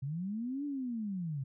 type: linear two-way sweep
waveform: sine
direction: up then down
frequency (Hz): 128.6 to 293.7 to 128.6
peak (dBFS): -34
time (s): 0.02-1.44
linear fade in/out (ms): 10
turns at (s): 0.65
effects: none